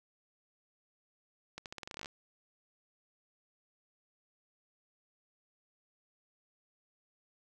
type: accelerating click train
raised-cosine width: 0.2 ms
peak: -25 dBFS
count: 14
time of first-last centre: 1.58-2.059 s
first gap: 78 ms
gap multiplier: 0.86
effects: none